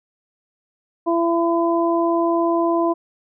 harmonic tone, 336.9 Hz, E4, 38 cents sharp, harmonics 1 / 2 / 3, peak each -18 / -21 / -23 dBFS, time 1.06-2.94 s, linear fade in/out 20 ms, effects none

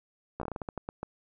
slowing click train, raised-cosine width 1 ms, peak -21 dBFS, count 12, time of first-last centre 0.4-1.03 s, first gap 14 ms, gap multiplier 1.26, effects none

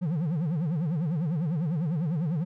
triangle tone with vibrato, 161 Hz, E3, 41 cents flat, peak -23 dBFS, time 0.01-2.45 s, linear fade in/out 20 ms, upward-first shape sine, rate 10 Hz, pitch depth 220 cents each way, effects none

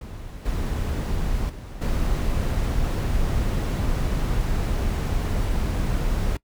brown noise with level steps, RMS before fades -35 / -25 / -35 / -23 dBFS, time 0.01-6.37 s, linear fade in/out 5 ms, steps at 0.45 / 1.49 / 1.81 s, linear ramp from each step 10 ms, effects noise-tail reverb RT60 0.1 s tail -22 dB re dry

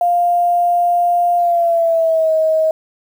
sine tone with pitch glide, 700 to 634.5 Hz, F5 to D#5, +4 to +34 cents, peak -11 dBFS, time 0.01-2.71 s, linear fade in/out 2 ms, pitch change -170 cents, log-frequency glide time 1.38-2.33 s, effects 7-bit

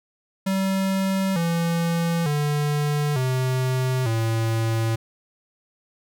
square tone with pitch steps, 192.2 / 168.29 / 147.35 / 129.02 / 112.97 Hz, G3 / E3 / D3 / C3 / A2, -34 / +36 / +6 / -24 / +46 cents, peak -21 dBFS, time 0.46-4.96 s, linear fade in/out 10 ms, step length 900 ms, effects none

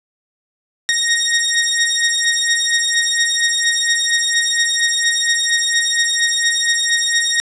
15% pulse beating tone pair, 1864.7 / 1869 Hz, A#6 / A#6, 0 / +4 cents, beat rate 4.3 Hz, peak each -11 dBFS, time 0.89-7.4 s, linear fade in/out 0 ms, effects resampled to 22050 Hz + 7-bit

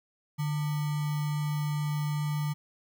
sine tone with sample-and-hold, 148.8 Hz, D3, 23 cents sharp, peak -27 dBFS, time 0.38-2.54 s, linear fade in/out 20 ms, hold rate 1050 Hz, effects none

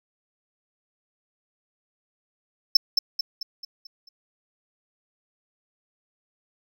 triangle tone with echo, 5290 Hz, E8, 5 cents sharp, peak -9 dBFS, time 2.75-2.77 s, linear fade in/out 5 ms, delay 220 ms, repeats 6, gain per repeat -6 dB, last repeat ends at 4.09 s, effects none

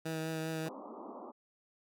15% pulse tone with vibrato, 160 Hz, D#3, 49 cents sharp, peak -29 dBFS, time 0.05-0.69 s, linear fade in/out 10 ms, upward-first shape triangle, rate 5 Hz, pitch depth 19 cents each way
pink band-pass noise, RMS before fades -47 dBFS, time 0.64-1.32 s, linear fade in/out 20 ms, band 210 to 1200 Hz, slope 96 dB/octave
effects none

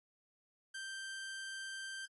sawtooth tone, 1568 Hz, G6, in tune, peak -39 dBFS, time 0.74-2.06 s, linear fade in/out 10 ms, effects AAC 32 kbps

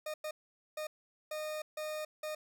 40% pulse tone bursts at uneven times, 614 Hz, D#5, 23 cents flat, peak -36 dBFS, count 6, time 0.06-0.14 / 0.24-0.31 / 0.77-0.87 / 1.31-1.62 / 1.77-2.05 / 2.23-2.35 s, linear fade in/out 5 ms, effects none

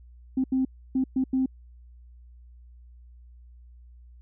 sine tone bursts at uneven times, 261.6 Hz, C4, in tune, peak -20 dBFS, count 5, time 0.37-0.44 / 0.52-0.65 / 0.95-1.04 / 1.16-1.24 / 1.33-1.46 s, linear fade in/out 5 ms, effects tanh soft clip ceiling -16 dBFS + added 60 Hz sine -47 dBFS peak until 4.21 s

